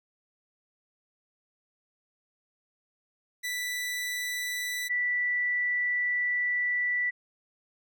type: tone pair in turn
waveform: sawtooth / sine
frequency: 1975.5 / 1965.9 Hz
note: B6 / B6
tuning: 0 / -8 cents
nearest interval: unison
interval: 8 cents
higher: first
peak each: -27 / -25 dBFS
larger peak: second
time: 3.43-4.89 / 4.89-7.11 s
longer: second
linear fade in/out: 20 ms
effects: none